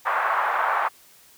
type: band-pass noise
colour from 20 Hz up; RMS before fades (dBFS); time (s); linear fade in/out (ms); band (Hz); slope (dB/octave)
white; -23; 0.05-0.89; 20; 740 to 1400; 24
effects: white hiss -53 dBFS RMS until 1.37 s